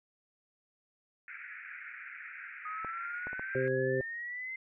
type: band-pass noise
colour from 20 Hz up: pink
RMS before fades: -46 dBFS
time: 1.28-3.68 s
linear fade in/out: 0 ms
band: 1400 to 2400 Hz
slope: 96 dB/octave
type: exponential sweep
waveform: sine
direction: up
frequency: 1244.5 to 2086 Hz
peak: -37 dBFS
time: 2.65-4.56 s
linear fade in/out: 5 ms
type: clicks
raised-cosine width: 1 ms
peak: -28 / -28 / -31 / -27 dBFS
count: 4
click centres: 2.847 / 3.27 / 3.331 / 3.395 s
type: harmonic tone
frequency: 130.6 Hz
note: C3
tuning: 3 cents flat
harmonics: 1 / 2 / 3 / 4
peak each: -36 / -40 / -31 / -33 dBFS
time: 3.55-4.01 s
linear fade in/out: 2 ms
effects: none